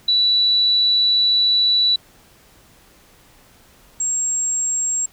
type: tone pair in turn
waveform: sine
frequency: 3947 / 7546 Hz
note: B7 / A#8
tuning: -2 / +20 cents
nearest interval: major seventh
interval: 1122 cents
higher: second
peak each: -13 / -18 dBFS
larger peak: first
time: 0.08-1.96 / 4-5.06 s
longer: first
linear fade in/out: 5 ms
effects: pink hiss -51 dBFS RMS until 5.12 s